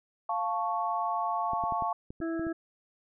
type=chord; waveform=sine; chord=F augmented; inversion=none; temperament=equal; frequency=698.5 / 880 / 1108.7 Hz; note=F5 / A5 / C#6; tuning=0 / 0 / 0 cents; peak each=-32 dBFS; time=0.29-1.93 s; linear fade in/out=5 ms
type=clicks; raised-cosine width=3 ms; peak=-28 dBFS; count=8; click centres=1.534 / 1.638 / 1.723 / 1.823 / 2.105 / 2.203 / 2.395 / 2.468 s
type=harmonic tone; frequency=329.1 Hz; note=E4; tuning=3 cents flat; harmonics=1 / 2 / 4 / 5; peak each=-30 / -40 / -45 / -44 dBFS; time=2.21-2.53 s; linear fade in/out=10 ms
effects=none